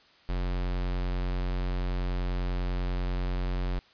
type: tone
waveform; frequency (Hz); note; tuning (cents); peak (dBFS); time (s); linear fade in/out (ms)
square; 45.13; F#1; -42; -28; 0.29-3.79; 0
effects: white hiss -59 dBFS RMS until 3.93 s + resampled to 11025 Hz